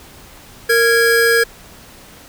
square tone pair together, 463.2 / 1654 Hz, A#4 / G#6, -11 / -8 cents, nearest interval octave + minor seventh, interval 2203 cents, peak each -14 dBFS, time 0.69-1.44 s, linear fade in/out 10 ms, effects pink hiss -41 dBFS RMS until 2.28 s

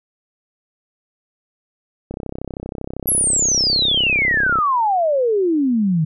click train, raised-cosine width 2 ms, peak -14 dBFS, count 82, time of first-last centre 2.11-4.587 s, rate 32.7 Hz
sine exponential sweep, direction down, 11700 to 150.5 Hz, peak -14 dBFS, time 3.07-6.05 s, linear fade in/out 10 ms
effects none

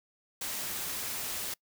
white noise, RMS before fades -36 dBFS, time 0.41-1.54 s, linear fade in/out 5 ms, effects noise-tail reverb RT60 0.1 s tail -25 dB re dry

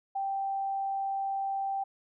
sine tone, 783 Hz, G5, 2 cents flat, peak -29 dBFS, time 0.15-1.84 s, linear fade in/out 10 ms, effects none

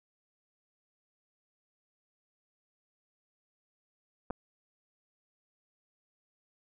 clicks, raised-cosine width 1 ms, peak -28 / -21 dBFS, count 2, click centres 4.303 / 4.307 s, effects none

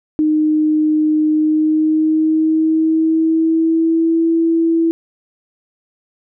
sine tone with pitch glide, 307.7 to 329.8 Hz, D#4 to E4, -19 to +1 cents, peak -11 dBFS, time 0.19-4.91 s, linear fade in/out 0 ms, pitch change +120 cents, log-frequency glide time 1.3-4.28 s, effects none

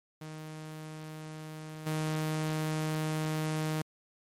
sawtooth tone with level steps, 155.8 Hz, D#3, 3 cents sharp, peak -37 / -26 dBFS, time 0.21-3.82 s, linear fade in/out 5 ms, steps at 1.86 s, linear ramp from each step 10 ms, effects MP3 64 kbps

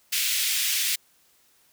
pink high-pass noise, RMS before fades -25 dBFS, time 0.12-0.96 s, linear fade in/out 10 ms, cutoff 2300 Hz, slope 24 dB/octave, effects white hiss -62 dBFS RMS until 1.72 s

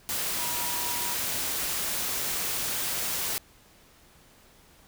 sine tone in noise, 962 Hz, B5, 46 cents flat, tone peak -37 dBFS, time 0.39-1.14 s, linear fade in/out 0 ms, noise white, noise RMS -30 dBFS, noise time 0.09-3.38 s, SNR -10 dB, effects pink hiss -57 dBFS RMS until 4.87 s

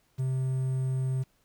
triangle tone with quantisation, 130.7 Hz, C3, 1 cent flat, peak -24 dBFS, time 0.18-1.24 s, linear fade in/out 20 ms, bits 9, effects pink hiss -69 dBFS RMS until 1.44 s

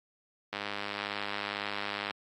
click train, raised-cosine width 0.3 ms, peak -18 dBFS, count 162, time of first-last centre 0.53-2.108 s, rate 102 Hz, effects high-pass 150 Hz 12 dB/octave + AAC 48 kbps

